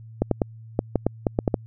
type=clicks; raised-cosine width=2 ms; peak=-6 dBFS; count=10; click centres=0.22 / 0.313 / 0.418 / 0.791 / 0.957 / 1.066 / 1.268 / 1.389 / 1.478 / 1.542 s; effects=added 112 Hz sine -40 dBFS peak until 1.66 s